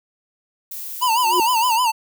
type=noise; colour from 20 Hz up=violet; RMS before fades=-31 dBFS; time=0.71-1.76 s; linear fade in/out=5 ms
type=tone with vibrato; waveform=square; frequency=948 Hz; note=A#5; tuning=29 cents sharp; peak=-16 dBFS; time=1.01-1.92 s; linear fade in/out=20 ms; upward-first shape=sine; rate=6.5 Hz; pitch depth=120 cents each way
type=tone with exponential growth; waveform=sine; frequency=358.5 Hz; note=F4; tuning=45 cents sharp; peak=-15 dBFS; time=1.19-1.4 s; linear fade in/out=2 ms; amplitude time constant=45 ms
effects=none